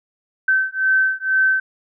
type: beating tone pair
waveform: sine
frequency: 1539 / 1541.1 Hz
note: G6 / G6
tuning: -32 / -30 cents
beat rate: 2.1 Hz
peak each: -18 dBFS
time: 0.48-1.6 s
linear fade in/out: 5 ms
effects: none